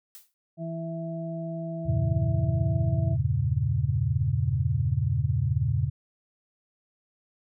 blue noise with exponential decay, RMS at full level -42 dBFS, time 0.15-0.34 s, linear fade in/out 0 ms, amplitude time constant 40 ms
harmonic tone, 164.81 Hz, E3, in tune, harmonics 1 / 2 / 4, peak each -32 / -40 / -36 dBFS, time 0.57-3.17 s, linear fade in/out 50 ms
sine chord, E diminished seventh, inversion none, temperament equal, 82.41 / 98 / 116.54 / 138.59 Hz, E2 / G2 / Bb2 / Db3, 0 / 0 / 0 / 0 cents, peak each -30 / -29 / -27 / -27 dBFS, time 1.85-5.9 s, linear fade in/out 20 ms
effects none

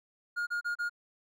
triangle tone bursts, 1424 Hz, F6, 33 cents sharp, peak -28 dBFS, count 4, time 0.36-0.896 s, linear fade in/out 20 ms, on 110 ms, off 32 ms, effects none

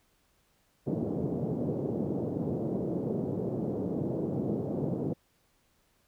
pink band-pass noise, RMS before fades -32 dBFS, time 0.86-5.14 s, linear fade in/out 20 ms, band 130 to 520 Hz, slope 24 dB/octave, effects pink hiss -70 dBFS RMS until 6.07 s

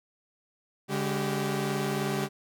sawtooth tone cluster, 142.6 / 204.5 / 385.7 Hz, C#3 / G#3 / G4, +49 / -26 / -28 cents, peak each -28 dBFS, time 0.88-2.29 s, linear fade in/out 50 ms, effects none

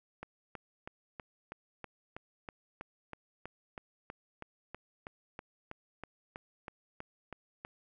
click train, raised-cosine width 0.5 ms, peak -27 dBFS, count 24, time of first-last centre 0.23-7.649 s, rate 3.1 Hz, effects none

